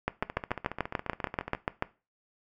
two click trains, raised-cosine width 0.5 ms, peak -12 / -20 dBFS, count 13 / 20, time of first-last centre 0.08-1.824 / 0.23-1.549 s, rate 6.88 / 14.4 Hz, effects noise-tail reverb RT60 0.3 s tail -18 dB re dry

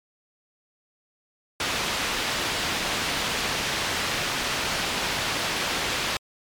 white low-pass noise, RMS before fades -27 dBFS, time 1.6-6.17 s, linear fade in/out 2 ms, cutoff 3900 Hz, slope 12 dB/octave, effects MP3 96 kbps

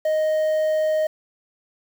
triangle tone with quantisation, 622.3 Hz, D#5, in tune, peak -16 dBFS, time 0.05-1.07 s, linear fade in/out 5 ms, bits 7, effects none

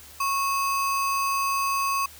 sine tone with sample-and-hold, 1100 Hz, C#6, 14 cents flat, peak -22 dBFS, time 0.2-2.06 s, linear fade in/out 5 ms, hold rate 3675 Hz, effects added 75 Hz sine -53 dBFS peak until 2.19 s + white hiss -47 dBFS RMS until 2.19 s

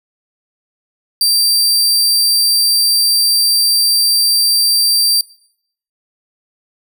sawtooth tone, 4695 Hz, D8, 1 cent flat, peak -7 dBFS, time 1.21-5.21 s, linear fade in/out 2 ms, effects noise-tail reverb RT60 0.7 s tail -23 dB re dry

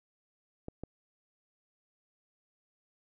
clicks, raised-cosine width 2 ms, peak -26 dBFS, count 2, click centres 0.684 / 0.836 s, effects none

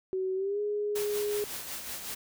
sine tone with pitch glide, 376.4 to 415.2 Hz, F#4 to G#4, +30 to 0 cents, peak -28 dBFS, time 0.13-1.44 s, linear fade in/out 0 ms, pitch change +170 cents, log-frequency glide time 0.35-0.6 s
white noise with tremolo, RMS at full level -37 dBFS, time 0.95-2.15 s, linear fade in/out 10 ms, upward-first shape sine, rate 5.4 Hz, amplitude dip 45%
effects none

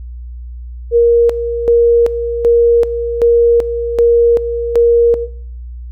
sine tone with tremolo, 470 Hz, A#4, 14 cents sharp, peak -5 dBFS, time 0.91-5.28 s, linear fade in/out 50 ms, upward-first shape square, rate 1.3 Hz, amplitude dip 65%, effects noise-tail reverb RT60 0.6 s tail -20 dB re dry + added 60 Hz sine -25 dBFS peak until 5.91 s

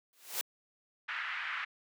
white noise with exponential growth, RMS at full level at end -31 dBFS, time 0.13-0.41 s, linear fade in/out 0 ms, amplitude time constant 59 ms
white band-pass noise, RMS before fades -38 dBFS, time 1.08-1.65 s, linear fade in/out 10 ms, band 1300 to 2200 Hz, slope 24 dB/octave
effects high-pass 400 Hz 12 dB/octave

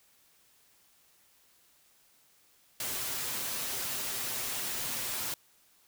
white noise with comb filter, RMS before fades -35 dBFS, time 2.8-5.34 s, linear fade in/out 2 ms, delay 7.8 ms, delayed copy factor +0.5, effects white hiss -65 dBFS RMS until 5.87 s

